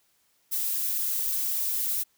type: noise with flanger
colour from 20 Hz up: violet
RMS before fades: -28 dBFS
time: 0.51-2.04 s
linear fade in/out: 20 ms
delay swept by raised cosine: 0.56 to 4.56 ms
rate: 3.9 Hz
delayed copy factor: +0.5
effects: white hiss -68 dBFS RMS until 2.17 s